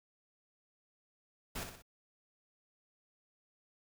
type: noise with echo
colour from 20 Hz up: pink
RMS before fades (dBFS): -40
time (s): 1.55-1.64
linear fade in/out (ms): 10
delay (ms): 61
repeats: 3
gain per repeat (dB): -6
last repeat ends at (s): 1.823
effects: none